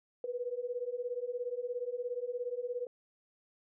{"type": "beating tone pair", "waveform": "sine", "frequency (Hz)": [480, 497], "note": ["B4", "B4"], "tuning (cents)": [-49, 11], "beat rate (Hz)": 17, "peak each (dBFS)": [-38, -37], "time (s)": [0.24, 2.87], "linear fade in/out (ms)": 2, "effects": []}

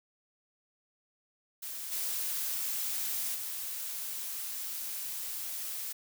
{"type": "noise with level steps", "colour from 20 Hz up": "blue", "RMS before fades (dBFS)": [-40, -34, -38], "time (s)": [1.62, 5.93], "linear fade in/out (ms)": 10, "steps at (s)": [1.91, 3.34], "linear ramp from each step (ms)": 20, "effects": []}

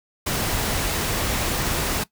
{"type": "noise", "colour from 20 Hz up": "pink", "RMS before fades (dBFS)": -24, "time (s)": [0.26, 2.04], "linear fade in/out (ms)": 10, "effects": ["noise-tail reverb RT60 0.1 s tail -18 dB re dry"]}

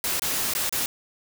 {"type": "noise with dropouts", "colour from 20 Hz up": "white", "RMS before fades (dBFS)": -26, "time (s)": [0.04, 0.86], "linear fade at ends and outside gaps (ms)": 1, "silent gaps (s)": [[0.196, 0.22], [0.537, 0.55], [0.694, 0.725]], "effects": []}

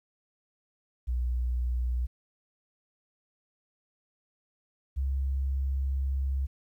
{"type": "tone pair in turn", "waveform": "sine", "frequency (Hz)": [61.2, 67.43], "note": ["B1", "C#2"], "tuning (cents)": [-15, -47], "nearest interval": "major second", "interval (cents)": 168, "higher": "second", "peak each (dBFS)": -26, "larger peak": "neither", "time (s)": [[1.07, 2.07], [4.96, 6.47]], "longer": "second", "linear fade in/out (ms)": 20, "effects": ["11-bit"]}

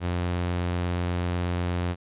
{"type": "tone", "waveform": "sawtooth", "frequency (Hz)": 88.2, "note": "F2", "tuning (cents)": 18, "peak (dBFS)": -21, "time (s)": [0, 1.96], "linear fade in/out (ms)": 50, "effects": ["resampled to 8000 Hz"]}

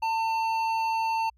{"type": "tone with hard clipping", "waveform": "sine", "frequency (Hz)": 898, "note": "A5", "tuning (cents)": 35, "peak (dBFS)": -26, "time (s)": [0.02, 1.3], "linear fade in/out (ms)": 10, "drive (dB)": 9, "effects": ["added 60 Hz sine -59 dBFS peak until 1.37 s"]}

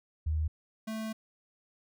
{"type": "tone pair in turn", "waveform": ["sine", "square"], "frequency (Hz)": [77.78, 220], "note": ["D#2", "A3"], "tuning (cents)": [0, 0], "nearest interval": "octave + tritone", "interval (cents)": 1800, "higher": "second", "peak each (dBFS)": [-27, -35], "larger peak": "first", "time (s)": [[0.26, 0.48], [0.87, 1.13]], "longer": "second", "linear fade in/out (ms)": 10, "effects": []}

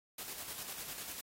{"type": "noise with tremolo", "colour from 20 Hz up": "white", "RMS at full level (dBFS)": -43, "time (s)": [0.18, 1.21], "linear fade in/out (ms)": 5, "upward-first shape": "square", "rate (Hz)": 10, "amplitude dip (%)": 40, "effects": ["AAC 48 kbps"]}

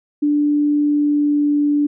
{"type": "tone with pitch glide", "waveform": "sine", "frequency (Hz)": [293.8, 292.1], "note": ["D4", "D4"], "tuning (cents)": [1, -9], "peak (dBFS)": -13, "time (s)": [0.22, 1.87], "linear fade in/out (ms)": 10, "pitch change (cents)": -10, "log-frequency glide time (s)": [0.83, 1.58], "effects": []}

